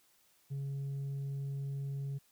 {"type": "tone with tanh clipping", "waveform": "triangle", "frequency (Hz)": 138.59, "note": "C#3", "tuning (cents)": 0, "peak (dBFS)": -36, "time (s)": [0.5, 2.19], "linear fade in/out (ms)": 20, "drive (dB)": 7, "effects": ["white hiss -69 dBFS RMS until 2.31 s"]}